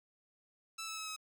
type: tone with pitch steps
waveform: 10% pulse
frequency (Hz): 1318.5 / 1304.9 / 1291.4 / 1278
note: E6 / E6 / E6 / D#6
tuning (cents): 0 / -18 / -36 / +46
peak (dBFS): -32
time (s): 0.78-1.164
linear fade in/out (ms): 10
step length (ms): 96
effects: none